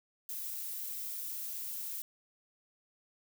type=noise; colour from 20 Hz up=violet; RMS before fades=-40 dBFS; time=0.29-2.02 s; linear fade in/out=2 ms; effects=none